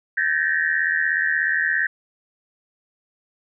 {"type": "tone cluster", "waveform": "sine", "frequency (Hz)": [1552, 1709, 1805, 1882], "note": ["G6", "G#6", "A6", "A#6"], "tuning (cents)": [-18, 49, 44, 16], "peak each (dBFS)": -24, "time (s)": [0.17, 1.87], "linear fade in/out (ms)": 5, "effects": []}